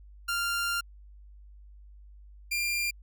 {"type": "tone pair in turn", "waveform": "sawtooth", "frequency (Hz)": [1393, 2391], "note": ["F6", "D7"], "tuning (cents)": [-5, 30], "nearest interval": "major sixth", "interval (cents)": 935, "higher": "second", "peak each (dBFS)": -24, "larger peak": "neither", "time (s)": [[0.28, 0.81], [2.51, 2.91]], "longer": "first", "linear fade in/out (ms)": 10, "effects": ["added 50 Hz sine -48 dBFS peak until 3.02 s"]}